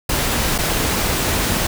pink noise with dropouts, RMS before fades -19 dBFS, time 0.09-1.67 s, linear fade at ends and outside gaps 5 ms, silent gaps 0.581-0.585 s, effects none

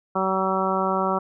harmonic tone, 190 Hz, F#3, 46 cents sharp, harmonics 1 / 2 / 3 / 4 / 5 / 6 / 7, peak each -28 / -28 / -28 / -28 / -28 / -28 / -28 dBFS, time 0.15-1.19 s, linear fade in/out 10 ms, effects none

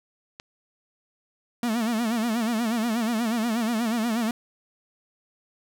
click, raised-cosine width 0.2 ms, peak -21 dBFS, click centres 0.399 s
45% pulse tone with vibrato, 228.5 Hz, A#3, 34 cents flat, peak -23 dBFS, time 1.63-4.31 s, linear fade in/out 2 ms, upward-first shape sine, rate 8.3 Hz, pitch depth 110 cents each way
effects none

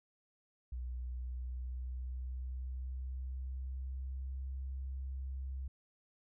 sine tone with pitch glide, 61.74 to 66.17 Hz, B1 to C2, 0 to +20 cents, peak -38 dBFS, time 0.72-5.68 s, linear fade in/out 5 ms, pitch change +120 cents, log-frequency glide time 0.95-4.51 s, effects none

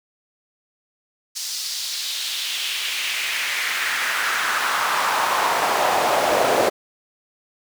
brown noise with high-pass filter sweep, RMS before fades -22 dBFS, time 1.35-6.7 s, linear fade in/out 20 ms, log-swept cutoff 5400 to 530 Hz, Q 2.1, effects none

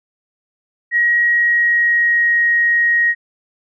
sine tone with pitch glide, 1898 to 1882.7 Hz, A#6 to A#6, +31 to +17 cents, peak -11 dBFS, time 0.91-3.15 s, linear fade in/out 50 ms, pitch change -14 cents, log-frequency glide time 1.24-2.42 s, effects none

